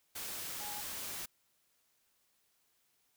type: tone in noise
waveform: sine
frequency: 830.6 Hz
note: G#5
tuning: in tune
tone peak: -46 dBFS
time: 0.6-0.81 s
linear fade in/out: 10 ms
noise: white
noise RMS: -42 dBFS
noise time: 0.15-1.26 s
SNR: -7 dB
effects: white hiss -75 dBFS RMS until 3.16 s